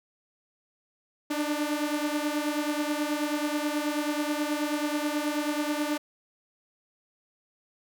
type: beating tone pair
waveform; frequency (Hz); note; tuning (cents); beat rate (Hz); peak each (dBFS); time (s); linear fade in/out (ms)
sawtooth; 293.7 / 303; D4 / D#4; 0 / -46; 9.3; -25 / -27; 1.3-5.98; 10
effects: none